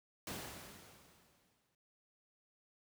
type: noise with exponential decay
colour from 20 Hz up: pink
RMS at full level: -42 dBFS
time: 0.27-1.75 s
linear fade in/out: 2 ms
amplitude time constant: 320 ms
effects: high-pass 80 Hz 12 dB/octave